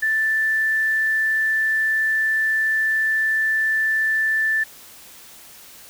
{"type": "tone", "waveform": "sine", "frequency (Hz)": 1763, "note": "A6", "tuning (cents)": 3, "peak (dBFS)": -17, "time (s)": [0.02, 4.64], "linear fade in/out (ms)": 10, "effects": ["white hiss -44 dBFS RMS until 5.89 s"]}